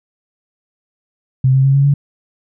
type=tone with pitch steps; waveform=sine; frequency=130.81 / 133.48 / 136.21 / 138.99 / 141.83 Hz; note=C3 / C3 / C#3 / C#3 / C#3; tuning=0 / +35 / -30 / +5 / +40 cents; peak=-8 dBFS; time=1.44-1.94 s; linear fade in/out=5 ms; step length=100 ms; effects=none